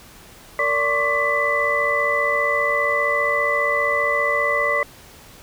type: tone cluster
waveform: sine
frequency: 460.6 / 580 / 1083 / 1158 / 1997 Hz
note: A#4 / D5 / C#6 / D6 / B6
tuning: -21 / -22 / -41 / -25 / +19 cents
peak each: -29 / -23 / -27 / -25 / -20 dBFS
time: 0.59-4.83 s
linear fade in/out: 2 ms
effects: pink hiss -45 dBFS RMS until 5.42 s